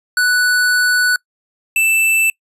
square tone pair in turn, 1483 / 2650 Hz, F#6 / E7, +4 / +9 cents, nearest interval minor seventh, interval 1005 cents, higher second, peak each -12 dBFS, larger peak neither, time 0.17-1.16 / 1.76-2.3 s, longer first, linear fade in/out 2 ms, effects noise-tail reverb RT60 0.1 s tail -25 dB re dry + resampled to 32000 Hz

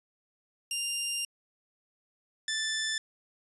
15% pulse tone pair in turn, 2794 / 1759.3 Hz, F7 / A6, 0 / -1 cents, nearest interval minor sixth, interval 801 cents, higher first, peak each -23 / -23 dBFS, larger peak neither, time 0.71-1.25 / 2.48-2.98 s, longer first, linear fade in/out 2 ms, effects resampled to 24000 Hz

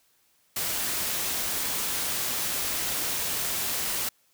white noise, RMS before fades -29 dBFS, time 0.56-4.09 s, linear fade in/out 5 ms, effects white hiss -66 dBFS RMS until 4.33 s

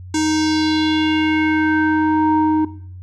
square tone with low-pass filter sweep, 311.1 Hz, D#4, in tune, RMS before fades -17 dBFS, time 0.14-2.65 s, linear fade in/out 5 ms, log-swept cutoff 7100 to 720 Hz, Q 3.2, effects noise-tail reverb RT60 0.6 s tail -17 dB re dry + added 91 Hz sine -32 dBFS peak until 3.02 s

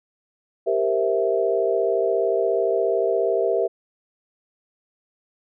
sine chord, C dominant seventh, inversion second, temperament equal, 392 / 466.2 / 523.3 / 659.3 Hz, G4 / Bb4 / C5 / E5, 0 / 0 / 0 / 0 cents, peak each -23 / -23 / -28 / -23 dBFS, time 0.66-3.68 s, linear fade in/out 20 ms, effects none

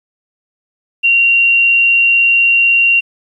sine tone, 2758 Hz, F7, 22 cents flat, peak -7 dBFS, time 1.03-3.01 s, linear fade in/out 20 ms, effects 8-bit

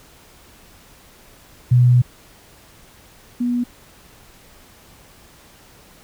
sine tone pair in turn, 123.47 / 243.1 Hz, B2 / B3, 0 / -27 cents, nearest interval octave, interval 1173 cents, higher second, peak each -9 / -17 dBFS, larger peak first, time 1.71-2.02 / 3.4-3.64 s, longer first, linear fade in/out 10 ms, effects pink hiss -48 dBFS RMS until 6.03 s

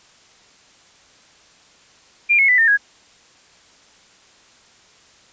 sine tone with pitch steps, 2394 / 2183 / 1990 / 1814.3 / 1654.1 Hz, D7 / C#7 / B6 / A#6 / G#6, +33 / -27 / +13 / -47 / -7 cents, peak -11 dBFS, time 2.29-2.775 s, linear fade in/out 20 ms, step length 97 ms, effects white hiss -51 dBFS RMS until 5.32 s + resampled to 16000 Hz

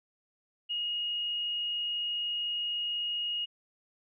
sine tone with frequency modulation, 2873 Hz, F7, 48 cents sharp, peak -30 dBFS, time 0.69-3.46 s, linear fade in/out 20 ms, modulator 44.2 Hz, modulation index 0.29, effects none

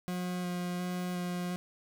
40% pulse tone with vibrato, 178.9 Hz, F3, 42 cents sharp, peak -32 dBFS, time 0.08-1.56 s, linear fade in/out 0 ms, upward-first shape square, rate 1.4 Hz, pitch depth 10 cents each way, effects 11-bit

